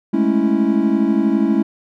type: chord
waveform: triangle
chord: A major seventh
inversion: third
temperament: equal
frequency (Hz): 207.7 / 220 / 277.2 / 329.6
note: G#3 / A3 / C#4 / E4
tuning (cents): 0 / 0 / 0 / 0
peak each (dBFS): -17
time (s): 0.13-1.63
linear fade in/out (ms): 10
effects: none

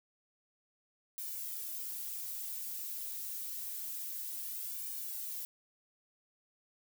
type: noise with flanger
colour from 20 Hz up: violet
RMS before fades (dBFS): -41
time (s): 1.18-5.45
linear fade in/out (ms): 0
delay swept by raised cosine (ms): 1.5 to 5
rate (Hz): 0.27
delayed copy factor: -0.9
effects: none

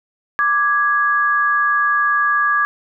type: tone pair together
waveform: sine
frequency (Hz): 1174.7 / 1661.3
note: D6 / G#6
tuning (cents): 0 / 0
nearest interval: tritone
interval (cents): 600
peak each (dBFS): -16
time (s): 0.39-2.65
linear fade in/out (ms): 0
effects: none

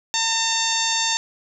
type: harmonic tone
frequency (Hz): 905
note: A5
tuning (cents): +48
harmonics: 1 / 2 / 3 / 4 / 5 / 6 / 7 / 8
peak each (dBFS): -27 / -29 / -30 / -25 / -28 / -30 / -27 / -27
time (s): 0.14-1.17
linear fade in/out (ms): 0
effects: none

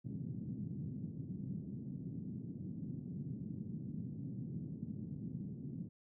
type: band-pass noise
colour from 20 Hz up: pink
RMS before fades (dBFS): -44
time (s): 0.04-5.89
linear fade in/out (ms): 20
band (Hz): 130 to 230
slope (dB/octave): 24
effects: none

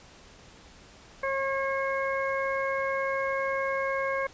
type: harmonic tone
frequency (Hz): 542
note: C#5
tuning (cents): -39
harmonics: 1 / 2 / 3 / 4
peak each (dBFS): -29 / -32 / -34 / -35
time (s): 1.23-4.27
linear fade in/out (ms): 5
effects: pink hiss -52 dBFS RMS until 4.33 s + resampled to 16000 Hz

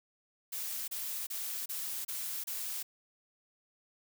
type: noise bursts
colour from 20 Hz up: blue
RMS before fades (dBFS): -38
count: 6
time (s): 0.52-2.83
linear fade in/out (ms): 10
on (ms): 360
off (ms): 30
effects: none

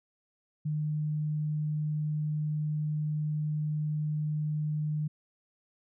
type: tone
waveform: sine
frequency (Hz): 151.8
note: D#3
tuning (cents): -42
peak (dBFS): -28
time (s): 0.65-5.08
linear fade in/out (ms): 10
effects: none

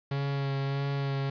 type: tone with vibrato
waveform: 45% pulse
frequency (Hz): 138.59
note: C#3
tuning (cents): 0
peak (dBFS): -28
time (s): 0.11-1.3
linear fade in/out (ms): 5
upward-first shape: sine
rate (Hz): 1.6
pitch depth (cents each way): 17
effects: resampled to 11025 Hz + 9-bit

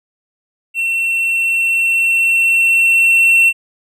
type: tone with level ramp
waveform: triangle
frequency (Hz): 2708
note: E7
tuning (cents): +46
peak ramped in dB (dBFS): -13 to -5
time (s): 0.74-3.53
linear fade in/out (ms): 50
effects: none

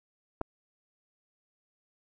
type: clicks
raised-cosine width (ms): 1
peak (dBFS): -25 / -17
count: 2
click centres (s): 0.411 / 0.414
effects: none

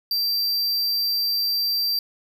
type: tone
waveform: square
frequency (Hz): 4699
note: D8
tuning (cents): 0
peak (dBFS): -21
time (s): 0.11-1.99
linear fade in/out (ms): 2
effects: none

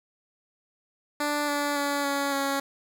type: tone with pitch steps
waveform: 10% pulse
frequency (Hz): 293.7 / 289.3 / 285 / 280.8 / 276.6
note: D4 / D4 / C#4 / C#4 / C#4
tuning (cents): 0 / -26 / +48 / +22 / -4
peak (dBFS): -17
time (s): 1.2-2.6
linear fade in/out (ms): 5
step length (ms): 280
effects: none

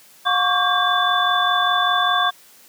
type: tone cluster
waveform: sine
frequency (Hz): 719 / 1100 / 1145 / 1600 / 3497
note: F#5 / C#6 / D6 / G6 / A7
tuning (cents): -50 / -14 / -44 / +35 / -11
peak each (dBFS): -22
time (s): 0.25-2.31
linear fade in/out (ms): 20
effects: white hiss -49 dBFS RMS until 2.68 s + high-pass 150 Hz 12 dB/octave

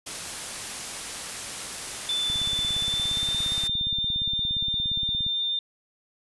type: noise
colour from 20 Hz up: white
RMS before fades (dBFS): -34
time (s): 0.06-3.68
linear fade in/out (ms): 10
type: tone with pitch glide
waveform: sine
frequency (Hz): 3519 to 3603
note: A7 to A7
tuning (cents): 0 to +40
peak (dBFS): -24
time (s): 2.09-5.59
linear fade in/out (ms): 2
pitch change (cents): +40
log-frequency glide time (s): 2.78-3.43
type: click train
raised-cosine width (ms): 5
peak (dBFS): -25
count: 52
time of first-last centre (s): 2.3-5.265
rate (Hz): 17.2
effects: resampled to 24000 Hz

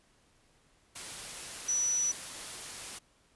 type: tone in noise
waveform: sine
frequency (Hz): 5920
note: F#8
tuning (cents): 0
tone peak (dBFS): -27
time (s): 1.68-2.12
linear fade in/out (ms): 10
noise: white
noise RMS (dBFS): -42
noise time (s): 0.95-2.99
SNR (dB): +12
effects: pink hiss -67 dBFS RMS until 3.35 s + resampled to 24000 Hz

